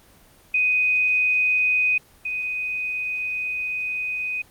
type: tone pair in turn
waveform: sine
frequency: 2498 / 2498 Hz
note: D#7 / D#7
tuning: +6 / +6 cents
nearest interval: unison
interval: 0 cents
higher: neither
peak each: -17 / -24 dBFS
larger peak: first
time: 0.54-1.98 / 2.25-4.42 s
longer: second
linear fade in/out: 5 ms
effects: pink hiss -53 dBFS RMS until 4.5 s + Opus 24 kbps